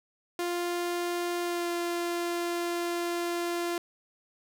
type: tone with pitch glide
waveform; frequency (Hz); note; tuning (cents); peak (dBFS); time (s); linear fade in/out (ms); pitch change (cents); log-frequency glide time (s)
sawtooth; 349.2 to 345.4; F4 to F4; 0 to -19; -25; 0.39-3.78; 2; -19; 1.42-1.69
effects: none